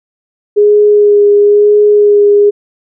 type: tone with vibrato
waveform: sine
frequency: 413.3 Hz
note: G#4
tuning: 8 cents flat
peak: -3 dBFS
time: 0.56-2.51 s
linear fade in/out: 20 ms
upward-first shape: sine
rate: 1 Hz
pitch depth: 16 cents each way
effects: none